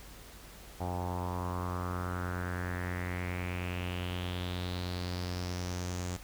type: tone with low-pass filter sweep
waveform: sawtooth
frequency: 89.6 Hz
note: F2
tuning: 45 cents sharp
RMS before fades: -36 dBFS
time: 0.8-6.17 s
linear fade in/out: 10 ms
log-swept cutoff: 790 to 7200 Hz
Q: 4.6
effects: added 50 Hz sine -53 dBFS peak until 6.23 s + pink hiss -52 dBFS RMS until 6.23 s